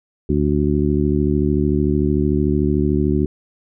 harmonic tone, 73.42 Hz, D2, in tune, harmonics 1 / 2 / 3 / 4 / 5, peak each -21 / -21 / -21 / -21 / -21 dBFS, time 0.29-3.26 s, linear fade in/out 5 ms, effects none

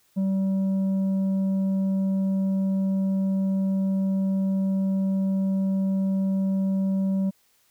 sine tone with tanh clipping, 192.4 Hz, G3, 32 cents flat, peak -22 dBFS, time 0.16-7.31 s, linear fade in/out 20 ms, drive 5 dB, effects white hiss -64 dBFS RMS until 7.7 s

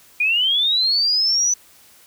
sine linear sweep, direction up, 2403 to 6020 Hz, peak -15 dBFS, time 0.2-1.54 s, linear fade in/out 5 ms, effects white hiss -50 dBFS RMS until 2.06 s

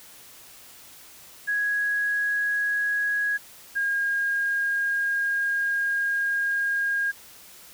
sine tone pair in turn, 1661.2 / 1623.3 Hz, G#6 / G#6, 0 / -40 cents, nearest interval unison, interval 40 cents, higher first, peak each -22 dBFS, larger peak neither, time 1.47-3.38 / 3.75-7.12 s, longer second, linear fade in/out 20 ms, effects white hiss -48 dBFS RMS until 7.73 s

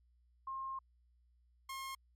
sine / sawtooth tone pair in turn, 1067 / 1071.6 Hz, C6 / C6, +34 / +41 cents, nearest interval unison, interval 7 cents, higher second, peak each -39 / -38 dBFS, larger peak second, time 0.47-0.79 / 1.69-1.95 s, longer first, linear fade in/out 5 ms, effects added 60 Hz sine -67 dBFS peak until 2.15 s + MP3 64 kbps

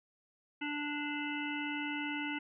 harmonic tone, 293.7 Hz, D4, in tune, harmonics 1 / 3 / 5 / 7 / 9 / 10, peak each -38 / -44 / -43 / -42 / -43 / -47 dBFS, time 0.61-2.39 s, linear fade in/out 10 ms, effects none

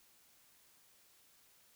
silence, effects white hiss -67 dBFS RMS until 1.75 s

